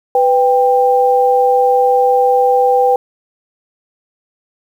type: tone pair together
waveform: sine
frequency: 498.1 / 790.7 Hz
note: B4 / G5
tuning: +15 / +15 cents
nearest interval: minor sixth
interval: 800 cents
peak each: -11 dBFS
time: 0.15-2.96 s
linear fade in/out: 2 ms
effects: 7-bit